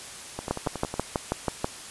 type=two click trains; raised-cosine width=1 ms; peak=-17 / -10 dBFS; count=7 / 8; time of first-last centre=0.39-0.94 / 0.51-1.645 s; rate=10.9 / 6.17 Hz; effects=white hiss -41 dBFS RMS until 1.9 s + resampled to 24000 Hz